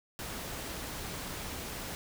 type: noise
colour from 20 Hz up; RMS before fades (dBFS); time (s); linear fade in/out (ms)
pink; -40; 0.19-1.95; 0
effects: none